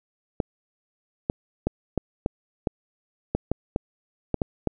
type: clicks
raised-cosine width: 2 ms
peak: -9 dBFS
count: 12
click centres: 0.402 / 1.299 / 1.67 / 1.977 / 2.261 / 2.672 / 3.35 / 3.516 / 3.761 / 4.343 / 4.418 / 4.673 s
effects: none

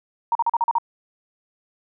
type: tone bursts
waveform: sine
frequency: 932.3 Hz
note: A#5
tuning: in tune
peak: -16 dBFS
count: 7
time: 0.32-0.784 s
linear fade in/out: 2 ms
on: 32 ms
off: 40 ms
effects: none

